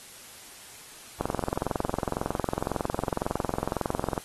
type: click train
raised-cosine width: 1 ms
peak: -13 dBFS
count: 66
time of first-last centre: 1.21-4.178 s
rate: 21.9 Hz
effects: white hiss -47 dBFS RMS until 4.24 s + AAC 32 kbps